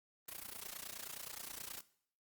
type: noise with amplitude modulation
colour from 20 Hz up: white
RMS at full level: -44 dBFS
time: 0.28-1.81 s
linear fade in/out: 5 ms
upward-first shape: sine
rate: 29.5 Hz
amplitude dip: 85%
effects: noise-tail reverb RT60 0.6 s tail -18 dB re dry + Opus 32 kbps